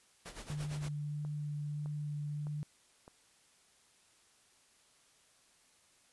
pink noise with tremolo, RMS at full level -45 dBFS, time 0.25-0.89 s, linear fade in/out 10 ms, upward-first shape sine, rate 8.7 Hz, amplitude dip 75%
sine tone with vibrato, 148 Hz, D3, 14 cents sharp, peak -36 dBFS, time 0.5-2.63 s, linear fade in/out 0 ms, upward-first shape sine, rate 1.6 Hz, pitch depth 9 cents each way
click train, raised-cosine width 1 ms, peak -38 dBFS, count 5, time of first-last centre 0.64-3.079 s, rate 1.64 Hz
effects white hiss -67 dBFS RMS until 6.12 s + resampled to 24000 Hz

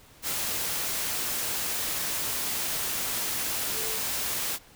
sine tone in noise, 440 Hz, A4, in tune, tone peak -39 dBFS, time 3.72-4 s, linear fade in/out 50 ms, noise white, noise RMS -30 dBFS, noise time 0.22-4.59 s, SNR -12 dB, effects pink hiss -54 dBFS RMS until 4.75 s

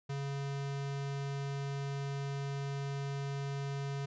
square tone, 139.4 Hz, C#3, 10 cents sharp, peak -36 dBFS, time 0.09-4.06 s, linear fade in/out 10 ms, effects resampled to 16000 Hz

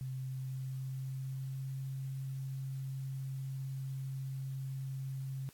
sine tone with pitch glide, 130.81 to 134.02 Hz, C3 to C3, 0 to +42 cents, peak -37 dBFS, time 0.01-5.49 s, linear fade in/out 0 ms, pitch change +42 cents, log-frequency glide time 0.13-1.85 s, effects white hiss -63 dBFS RMS until 5.53 s + AAC 64 kbps

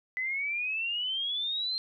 sine exponential sweep, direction up, 2000 to 4186 Hz, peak -29 dBFS, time 0.17-1.78 s, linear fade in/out 0 ms, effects none

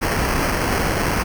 pink noise with sample-and-hold, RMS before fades -20 dBFS, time 0.01-1.24 s, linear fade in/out 20 ms, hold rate 3675 Hz, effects none

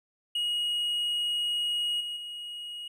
triangle tone with level steps, 2889 Hz, F#7, 42 cents flat, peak -25 / -31 / -35 dBFS, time 0.35-2.88 s, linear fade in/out 5 ms, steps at 2 / 2.16 s, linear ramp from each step 10 ms, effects none

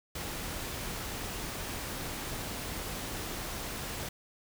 pink noise, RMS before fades -38 dBFS, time 0.15-4.09 s, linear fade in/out 5 ms, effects none

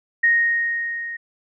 sine tone with level ramp, 1864.7 Hz, A#6, in tune, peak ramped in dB -12 to -28 dBFS, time 0.23-1.17 s, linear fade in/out 10 ms, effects none

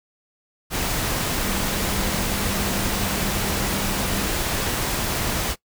sine tone in noise, 198.6 Hz, G3, 23 cents sharp, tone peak -31 dBFS, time 1.4-4.3 s, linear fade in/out 50 ms, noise pink, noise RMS -24 dBFS, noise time 0.7-5.56 s, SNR -10 dB, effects noise-tail reverb RT60 0.1 s tail -21 dB re dry

